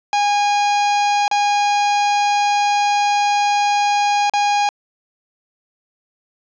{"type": "tone with dropouts", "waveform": "45% pulse", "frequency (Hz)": 820, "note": "G#5", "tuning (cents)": -22, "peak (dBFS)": -14, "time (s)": [0.13, 4.69], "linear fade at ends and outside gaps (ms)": 1, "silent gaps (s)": [[1.28, 1.313], [4.297, 4.336]], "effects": ["resampled to 16000 Hz", "9-bit"]}